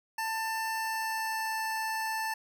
25% pulse tone with pitch glide, 890 to 883.3 Hz, A5 to A5, +20 to +6 cents, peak -27 dBFS, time 0.18-2.34 s, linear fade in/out 5 ms, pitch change -14 cents, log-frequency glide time 0.73-1.63 s, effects none

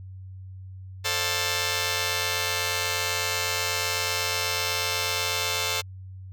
5% pulse chord, D minor seventh, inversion second, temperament just, 440.5 / 528.6 / 587.3 / 704.8 Hz, A4 / C5 / D5 / F5, +2 / +18 / 0 / +16 cents, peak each -18 / -19 / -22 / -23 dBFS, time 1.04-5.82 s, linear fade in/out 20 ms, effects added 94 Hz sine -38 dBFS peak until 6.32 s

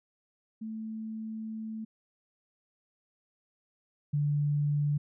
sine tone pair in turn, 220.1 / 146.2 Hz, A3 / D3, +1 / -7 cents, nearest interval perfect fifth, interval 708 cents, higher first, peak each -35 / -25 dBFS, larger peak second, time 0.61-1.85 / 4.13-4.98 s, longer first, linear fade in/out 10 ms, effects none

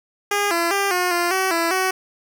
10% pulse tone with pitch steps, 407.7 / 339.2 / 397.7 / 359.9 / 347.8 / 378.7 / 334.2 / 375.5 Hz, G#4 / E4 / G4 / F#4 / F4 / F#4 / E4 / F#4, -32 / +50 / +25 / -48 / -7 / +40 / +24 / +26 cents, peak -10 dBFS, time 0.31-1.91 s, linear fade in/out 5 ms, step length 200 ms, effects none

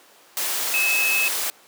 sine tone in noise, 2588 Hz, E7, 32 cents flat, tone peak -19 dBFS, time 0.74-1.28 s, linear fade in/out 0 ms, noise white, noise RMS -25 dBFS, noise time 0.37-1.5 s, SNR +3 dB, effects pink hiss -51 dBFS RMS until 1.67 s + high-pass 400 Hz 12 dB/octave

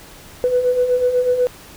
sine beating tone pair, 490.8 / 498.9 Hz, B4 / B4, -11 / +17 cents, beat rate 8.1 Hz, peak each -21 / -14 dBFS, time 0.44-1.47 s, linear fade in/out 0 ms, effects tanh soft clip ceiling -7 dBFS + pink hiss -41 dBFS RMS until 1.76 s

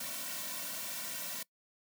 white noise with comb filter, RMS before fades -40 dBFS, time 0-1.43 s, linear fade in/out 5 ms, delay 2.4 ms, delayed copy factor -1, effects noise-tail reverb RT60 0.1 s tail -22 dB re dry + high-pass 150 Hz 12 dB/octave

